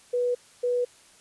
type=tone pair in turn; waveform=sine; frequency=490 / 490 Hz; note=B4 / B4; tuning=-14 / -14 cents; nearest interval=unison; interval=0 cents; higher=neither; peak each=-22 dBFS; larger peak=neither; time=0.13-0.35 / 0.63-0.85 s; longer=neither; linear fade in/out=10 ms; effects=white hiss -55 dBFS RMS until 1.2 s + resampled to 24000 Hz